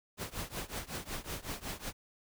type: noise with tremolo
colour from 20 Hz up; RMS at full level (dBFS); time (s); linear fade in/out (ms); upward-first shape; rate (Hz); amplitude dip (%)
pink; -37; 0.17-1.93; 50; triangle; 5.4; 95
effects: none